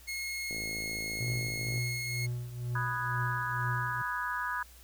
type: tone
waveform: sawtooth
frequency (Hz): 2163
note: C#7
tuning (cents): -43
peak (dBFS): -31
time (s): 0.07-2.27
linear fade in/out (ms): 20
type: click train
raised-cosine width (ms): 2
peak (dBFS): -30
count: 70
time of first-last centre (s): 0.51-1.778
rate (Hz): 54.4
type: tone with tremolo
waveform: triangle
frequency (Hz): 121.7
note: B2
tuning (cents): -25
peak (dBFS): -28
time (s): 1.2-4.02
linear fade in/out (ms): 5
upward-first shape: triangle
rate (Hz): 2.1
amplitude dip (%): 75
type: chord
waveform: sine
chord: G# minor seventh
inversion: first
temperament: equal with one note detuned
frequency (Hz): 987.8 / 1238.8 / 1480 / 1661.2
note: B5 / D#6 / F#6 / G#6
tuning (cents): 0 / -8 / 0 / 0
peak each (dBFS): -36 / -38 / -38 / -36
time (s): 2.75-4.63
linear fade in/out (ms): 5
effects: added 60 Hz sine -54 dBFS peak until 4.83 s + white hiss -57 dBFS RMS until 4.83 s